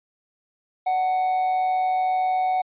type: tone with amplitude modulation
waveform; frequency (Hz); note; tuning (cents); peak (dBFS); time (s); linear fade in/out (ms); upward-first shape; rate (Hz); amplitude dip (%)
triangle; 743; F#5; +7; -16; 0.86-2.62; 10; sine; 153; 35
effects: resampled to 8000 Hz